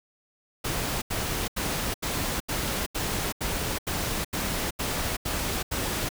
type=noise bursts; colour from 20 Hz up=pink; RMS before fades=-29 dBFS; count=12; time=0.64-6.091 s; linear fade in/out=10 ms; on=380 ms; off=81 ms; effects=none

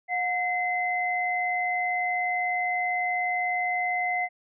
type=tone pair together; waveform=sine; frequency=723 / 2054 Hz; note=F#5 / C7; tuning=-40 / -33 cents; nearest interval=octave + tritone; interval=1807 cents; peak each=-27 dBFS; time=0.08-4.29 s; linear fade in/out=50 ms; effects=none

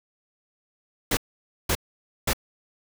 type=noise bursts; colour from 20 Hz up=pink; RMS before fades=-23 dBFS; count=3; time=1.11-2.333 s; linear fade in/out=5 ms; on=61 ms; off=520 ms; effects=none

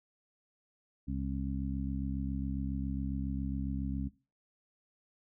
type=harmonic tone; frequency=67.3 Hz; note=C2; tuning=49 cents sharp; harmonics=1 / 2 / 3 / 4; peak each=-37 / -39 / -39 / -39 dBFS; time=1.07-4.09 s; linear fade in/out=20 ms; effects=noise-tail reverb RT60 0.3 s tail -18 dB re dry

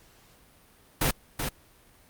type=noise with echo; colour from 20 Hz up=pink; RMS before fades=-24 dBFS; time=1.01-1.11 s; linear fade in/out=5 ms; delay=380 ms; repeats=1; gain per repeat=-6 dB; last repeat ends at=1.49 s; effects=pink hiss -58 dBFS RMS until 2.09 s + Opus 48 kbps

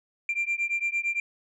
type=beating tone pair; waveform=sine; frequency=2368 / 2376.8 Hz; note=D7 / D7; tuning=+14 / +20 cents; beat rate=8.8 Hz; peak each=-27 dBFS; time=0.29-1.2 s; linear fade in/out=2 ms; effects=tanh soft clip ceiling -21 dBFS

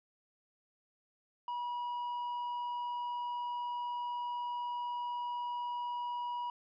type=tone with tanh clipping; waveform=sine; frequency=968 Hz; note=B5; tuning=35 cents flat; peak=-36 dBFS; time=1.48-6.5 s; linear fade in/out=2 ms; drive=4 dB; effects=none

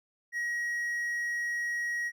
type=tone; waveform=triangle; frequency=1900 Hz; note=A#6; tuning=33 cents sharp; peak=-28 dBFS; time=0.32-2.12 s; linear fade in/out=50 ms; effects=none

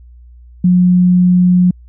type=tone; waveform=sine; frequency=180 Hz; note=F#3; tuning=47 cents flat; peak=-6 dBFS; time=0.64-1.71 s; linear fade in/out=5 ms; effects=added 60 Hz sine -36 dBFS peak until 1.88 s

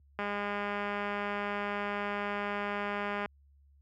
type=click train; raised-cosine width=0.5 ms; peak=-20 dBFS; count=627; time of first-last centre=0.19-3.259 s; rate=204 Hz; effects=added 70 Hz sine -52 dBFS peak until 3.81 s + high-pass 100 Hz 12 dB/octave

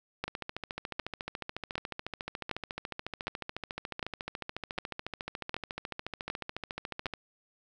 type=two click trains; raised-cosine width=0.3 ms; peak=-16 / -20 dBFS; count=10 / 97; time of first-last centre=0.24-7.058 / 0.28-7.137 s; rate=1.32 / 14 Hz; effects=none

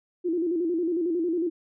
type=tone with vibrato; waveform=sine; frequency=339.9 Hz; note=F4; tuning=47 cents flat; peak=-23 dBFS; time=0.24-1.5 s; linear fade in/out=20 ms; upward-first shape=square; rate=11 Hz; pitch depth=81 cents each way; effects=none

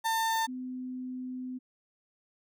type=tone pair in turn; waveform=35% pulse / sine; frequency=898 / 254.3 Hz; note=A5 / C4; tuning=+35 / -49 cents; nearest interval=octave + minor seventh; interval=2184 cents; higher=first; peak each=-25 / -35 dBFS; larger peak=first; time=0.04-0.47 / 0.47-1.59 s; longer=second; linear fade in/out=20 ms; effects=none

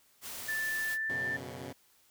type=noise; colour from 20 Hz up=white; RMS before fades=-42 dBFS; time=0.21-0.98 s; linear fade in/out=50 ms
type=tone with pitch glide; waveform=sine; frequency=1760 to 1777.4 Hz; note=A6 to A6; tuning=0 to +17 cents; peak=-31 dBFS; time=0.48-1.37 s; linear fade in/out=10 ms; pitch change=+17 cents; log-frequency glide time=0.92-1.15 s
type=chord; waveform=10% pulse; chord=F# suspended fourth; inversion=none; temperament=equal with one note detuned; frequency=91.28 / 123.47 / 138.59 Hz; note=F#2 / B2 / C#3; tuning=-23 / 0 / 0 cents; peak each=-39 / -36 / -37 dBFS; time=1.09-1.73 s; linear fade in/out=10 ms
effects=white hiss -66 dBFS RMS until 2.1 s

